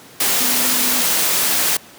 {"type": "tone in noise", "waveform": "sine", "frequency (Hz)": 248.9, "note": "B3", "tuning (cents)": 14, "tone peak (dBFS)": -27, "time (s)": [0.4, 1.02], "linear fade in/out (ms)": 5, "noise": "white", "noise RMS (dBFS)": -17, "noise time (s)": [0.2, 1.77], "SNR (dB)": -13, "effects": ["pink hiss -42 dBFS RMS until 1.98 s", "high-pass 150 Hz 12 dB/octave"]}